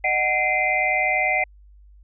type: tone cluster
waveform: sine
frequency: 612 / 745 / 2068 / 2357 / 2466 Hz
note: D#5 / F#5 / C7 / D7 / D#7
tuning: -29 / +12 / -21 / +6 / -16 cents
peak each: -28 / -24 / -21 / -27 / -30 dBFS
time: 0.04-1.44 s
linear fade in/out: 5 ms
effects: added 50 Hz sine -46 dBFS peak until 2.03 s